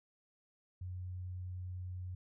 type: tone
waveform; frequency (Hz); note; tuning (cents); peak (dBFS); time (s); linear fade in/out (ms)
sine; 91; F#2; -28; -40; 0.81-2.15; 5
effects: none